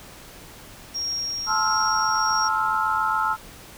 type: tone with tremolo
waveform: sine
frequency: 5588 Hz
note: F8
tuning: in tune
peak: -24 dBFS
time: 0.94-2.49 s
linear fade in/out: 20 ms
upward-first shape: triangle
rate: 1.5 Hz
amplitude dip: 30%
type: chord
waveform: sine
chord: F major seventh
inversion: first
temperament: just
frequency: 873.1 / 1047.7 / 1309.6 / 1396.9 Hz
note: A5 / C6 / E6 / F6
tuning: -14 / +2 / -12 / 0 cents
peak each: -25 / -29 / -24 / -26 dBFS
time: 1.46-3.37 s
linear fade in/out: 50 ms
effects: pink hiss -44 dBFS RMS until 3.77 s